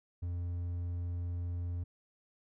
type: tone with hard clipping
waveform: triangle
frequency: 87.5 Hz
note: F2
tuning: 4 cents sharp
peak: -35 dBFS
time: 0.22-1.84 s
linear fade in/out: 10 ms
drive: 6 dB
effects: none